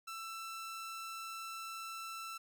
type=tone; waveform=sawtooth; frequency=1333 Hz; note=E6; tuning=19 cents sharp; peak=-39 dBFS; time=0.07-2.38 s; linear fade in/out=10 ms; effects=none